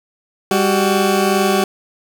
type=tone pair together; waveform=20% pulse; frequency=199 / 375.7 Hz; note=G3 / F#4; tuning=+26 / +26 cents; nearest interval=major seventh; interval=1100 cents; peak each=-11 dBFS; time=0.51-1.64 s; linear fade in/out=2 ms; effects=none